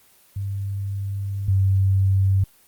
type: tone pair in turn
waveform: sine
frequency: 98.9 / 96.53 Hz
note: G2 / G2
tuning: +16 / -26 cents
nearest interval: unison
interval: 42 cents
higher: first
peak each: -24 / -15 dBFS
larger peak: second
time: 0.36-1.48 / 1.48-2.44 s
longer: first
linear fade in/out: 5 ms
effects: white hiss -55 dBFS RMS until 2.67 s + Opus 24 kbps